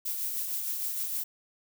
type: noise with tremolo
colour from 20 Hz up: violet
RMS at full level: -31 dBFS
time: 0.05-1.24 s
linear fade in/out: 10 ms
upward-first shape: triangle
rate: 6.5 Hz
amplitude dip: 40%
effects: none